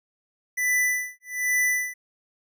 square tone with tremolo, 1989 Hz, B6, 12 cents sharp, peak -20 dBFS, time 0.57-1.94 s, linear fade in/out 10 ms, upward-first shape sine, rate 1.2 Hz, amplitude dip 100%, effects none

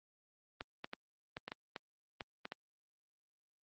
clicks, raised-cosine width 0.3 ms, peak -25 dBFS, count 10, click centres 0.609 / 0.844 / 0.934 / 1.369 / 1.48 / 1.519 / 1.762 / 2.208 / 2.454 / 2.521 s, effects high-pass 150 Hz 12 dB/octave + Opus 32 kbps

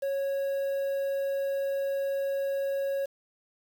triangle tone with quantisation, 551 Hz, C#5, 11 cents flat, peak -25 dBFS, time 0.02-3.06 s, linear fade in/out 10 ms, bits 8, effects none

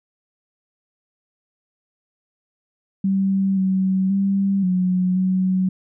sine tone with pitch steps, 193.7 / 189.4 / 196.3 / 183 / 186.5 Hz, G3 / F#3 / G3 / F#3 / F#3, -20 / +41 / +3 / -19 / +14 cents, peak -16 dBFS, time 3.04-5.69 s, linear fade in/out 5 ms, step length 530 ms, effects none

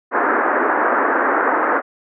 white band-pass noise, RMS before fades -17 dBFS, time 0.11-1.82 s, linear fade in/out 50 ms, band 260 to 1700 Hz, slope 48 dB/octave, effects none

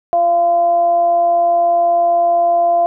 sine tone with frequency modulation, 687 Hz, F5, 29 cents flat, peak -10 dBFS, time 0.13-2.86 s, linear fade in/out 0 ms, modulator 341 Hz, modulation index 0.22, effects none

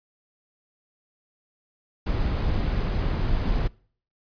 brown noise, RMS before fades -24 dBFS, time 2.06-3.68 s, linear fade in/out 10 ms, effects noise-tail reverb RT60 0.5 s tail -24 dB re dry + resampled to 11025 Hz

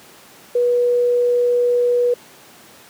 sine tone, 486.3 Hz, B4, 27 cents flat, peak -13 dBFS, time 0.55-2.14 s, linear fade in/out 5 ms, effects pink hiss -44 dBFS RMS until 2.89 s + high-pass 200 Hz 12 dB/octave

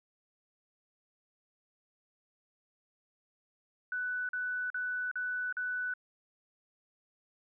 sine tone bursts, 1490 Hz, F#6, 12 cents sharp, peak -32 dBFS, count 5, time 3.92-5.938 s, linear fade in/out 2 ms, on 370 ms, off 42 ms, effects none

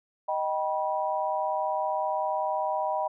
sine chord, Eb augmented, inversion none, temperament just, 622.3 / 777.8 / 972.3 Hz, Eb5 / G5 / B5, 0 / -14 / -27 cents, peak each -30 dBFS, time 0.28-3.08 s, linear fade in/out 10 ms, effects none

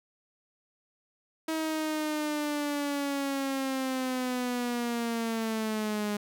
sawtooth linear sweep, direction down, 320.2 to 206.1 Hz, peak -25 dBFS, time 1.48-6.17 s, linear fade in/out 5 ms, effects none

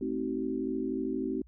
sine chord, A diminished seventh, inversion none, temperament just, 220 / 264 / 316.8 / 380.2 Hz, A3 / C4 / Eb4 / Gb4, 0 / +16 / +31 / +47 cents, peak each -38 / -33 / -36 / -35 dBFS, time 0.01-1.42 s, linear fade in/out 5 ms, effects added 60 Hz sine -53 dBFS peak until 1.47 s

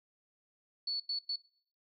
sine tone bursts at uneven times, 4435 Hz, C#8, in tune, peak -32 dBFS, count 3, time 0.87-1 / 1.09-1.19 / 1.29-1.36 s, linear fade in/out 5 ms, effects noise-tail reverb RT60 0.6 s tail -23 dB re dry

